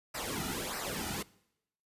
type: noise with flanger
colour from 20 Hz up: pink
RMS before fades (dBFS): -37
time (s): 0.14-1.23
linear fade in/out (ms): 10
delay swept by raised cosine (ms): 0.29 to 1.89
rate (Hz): 1.6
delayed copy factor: -0.75
effects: noise-tail reverb RT60 0.8 s tail -22 dB re dry + resampled to 32000 Hz